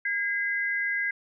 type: tone pair together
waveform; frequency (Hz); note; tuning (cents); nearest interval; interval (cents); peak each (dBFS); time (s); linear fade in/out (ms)
sine; 1628.5 / 2037; G#6 / C7; -34 / -47; major third; 387; -28; 0.05-1.11; 5
effects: none